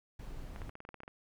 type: noise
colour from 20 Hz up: brown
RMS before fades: -44 dBFS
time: 0.19-0.7 s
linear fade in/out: 5 ms
type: clicks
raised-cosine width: 0.5 ms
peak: -32 dBFS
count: 11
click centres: 0.561 / 0.618 / 0.694 / 0.754 / 0.804 / 0.851 / 0.89 / 0.943 / 1.004 / 1.034 / 1.079 s
effects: none